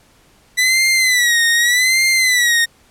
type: tone with vibrato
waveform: sawtooth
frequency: 1975.5 Hz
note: B6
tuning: in tune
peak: -8 dBFS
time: 0.57-2.66 s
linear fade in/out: 20 ms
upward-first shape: sine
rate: 0.84 Hz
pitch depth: 110 cents each way
effects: pink hiss -52 dBFS RMS until 2.9 s + low-pass 12000 Hz 12 dB/octave